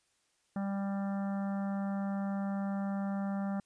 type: harmonic tone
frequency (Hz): 197.4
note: G3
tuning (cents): +12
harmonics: 1 / 3 / 4 / 5 / 6 / 7 / 8 / 9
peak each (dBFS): -32 / -44 / -44 / -55 / -51 / -51 / -59 / -56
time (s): 0.56-3.6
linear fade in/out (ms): 2
effects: white hiss -74 dBFS RMS until 3.65 s + resampled to 22050 Hz